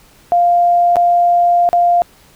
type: tone with dropouts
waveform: sine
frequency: 698.5 Hz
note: F5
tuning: in tune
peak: -8 dBFS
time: 0.32-2.02 s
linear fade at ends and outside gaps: 0 ms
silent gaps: 0.958-0.967 / 1.69-1.73 s
effects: pink hiss -47 dBFS RMS until 2.35 s